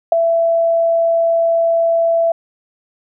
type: tone with ADSR envelope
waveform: sine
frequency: 667 Hz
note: E5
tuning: 20 cents sharp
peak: -3 dBFS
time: 0.12-2.32 s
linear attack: 4 ms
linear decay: 7 ms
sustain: -8 dB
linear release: 4 ms
effects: none

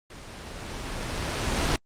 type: noise with level ramp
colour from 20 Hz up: pink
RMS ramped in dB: -43 to -23 dBFS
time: 0.1-1.76 s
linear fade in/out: 2 ms
effects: low-pass 7000 Hz 12 dB/octave + Opus 32 kbps

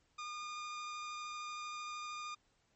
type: tone with vibrato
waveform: sawtooth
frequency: 1215 Hz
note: D#6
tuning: 42 cents flat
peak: -38 dBFS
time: 0.18-2.35 s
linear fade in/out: 10 ms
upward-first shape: triangle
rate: 13 Hz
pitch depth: 10 cents each way
effects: pink hiss -75 dBFS RMS until 2.75 s + MP3 32 kbps

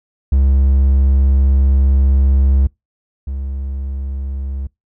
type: tone pair in turn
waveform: triangle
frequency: 67.6 / 67.83 Hz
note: C#2 / C#2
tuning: -43 / -37 cents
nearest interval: unison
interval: 6 cents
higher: second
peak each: -7 / -18 dBFS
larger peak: first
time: 0.32-2.67 / 3.27-4.67 s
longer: first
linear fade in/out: 5 ms
effects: noise-tail reverb RT60 0.2 s tail -26 dB re dry

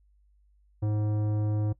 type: tone with tanh clipping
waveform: triangle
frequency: 105.8 Hz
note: G#2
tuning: 33 cents sharp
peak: -27 dBFS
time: 0.82-1.73 s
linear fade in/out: 10 ms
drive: 18 dB
effects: noise-tail reverb RT60 0.1 s tail -19 dB re dry + added 50 Hz sine -60 dBFS peak until 1.79 s

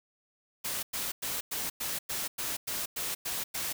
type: noise bursts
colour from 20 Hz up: white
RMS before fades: -34 dBFS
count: 11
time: 0.64-3.73 s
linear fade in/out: 10 ms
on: 190 ms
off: 100 ms
effects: none

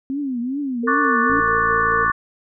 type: tone with vibrato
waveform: sine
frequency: 261.6 Hz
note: C4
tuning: in tune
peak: -21 dBFS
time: 0.1-1.4 s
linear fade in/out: 0 ms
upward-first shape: triangle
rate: 2.5 Hz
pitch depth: 210 cents each way
type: tone with tremolo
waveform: sine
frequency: 456.6 Hz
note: A#4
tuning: 36 cents flat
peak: -23 dBFS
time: 0.83-2.05 s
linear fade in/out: 10 ms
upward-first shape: square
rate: 4.6 Hz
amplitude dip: 30%
type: chord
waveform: sine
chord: D major seventh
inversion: third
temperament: equal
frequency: 1108.7 / 1174.7 / 1480 / 1760 Hz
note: C#6 / D6 / F#6 / A6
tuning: 0 / 0 / 0 / 0 cents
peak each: -21 / -20 / -22 / -22 dBFS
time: 0.87-2.12 s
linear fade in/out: 10 ms
type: click train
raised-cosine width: 3 ms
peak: -20 dBFS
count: 46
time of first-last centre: 1.3-2.099 s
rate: 56.3 Hz
effects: none

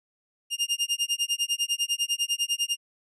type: tone with tremolo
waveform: sawtooth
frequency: 2817 Hz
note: F7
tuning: 14 cents sharp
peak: -18 dBFS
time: 0.5-2.77 s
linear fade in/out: 50 ms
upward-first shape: sine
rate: 10 Hz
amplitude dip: 100%
effects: resampled to 24000 Hz

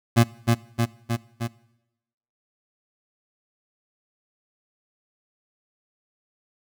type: tone with echo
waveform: 25% pulse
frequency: 116.7 Hz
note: A#2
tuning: 2 cents sharp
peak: -9 dBFS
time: 0.16-0.24 s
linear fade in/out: 20 ms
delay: 310 ms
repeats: 4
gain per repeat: -3 dB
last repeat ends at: 1.48 s
effects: noise-tail reverb RT60 0.9 s tail -21 dB re dry

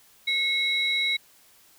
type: tone pair together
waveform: sine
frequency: 2175 / 3881 Hz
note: C#7 / B7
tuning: -33 / -31 cents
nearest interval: minor seventh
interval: 1002 cents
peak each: -24 dBFS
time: 0.27-1.17 s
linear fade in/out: 10 ms
effects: tanh soft clip ceiling -16 dBFS + white hiss -57 dBFS RMS until 1.78 s

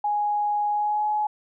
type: tone with pitch glide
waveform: sine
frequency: 830.6 to 844.6 Hz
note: G#5 to G#5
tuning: 0 to +29 cents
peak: -21 dBFS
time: 0.04-1.27 s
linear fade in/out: 5 ms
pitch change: +29 cents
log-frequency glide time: 0.7-1.06 s
effects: none

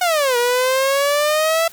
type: exponential two-way sweep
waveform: sawtooth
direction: down then up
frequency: 740 to 476.6 to 668 Hz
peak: -11 dBFS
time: 0.01-1.68 s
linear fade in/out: 5 ms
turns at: 0.37 s
effects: white hiss -42 dBFS RMS until 1.72 s

